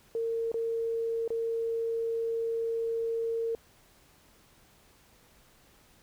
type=tone with dropouts; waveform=sine; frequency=457.4 Hz; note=A#4; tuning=33 cents flat; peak=-28 dBFS; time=0.15-3.55 s; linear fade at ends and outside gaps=1 ms; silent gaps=0.517-0.542 / 1.278-1.304 s; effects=pink hiss -61 dBFS RMS until 6.02 s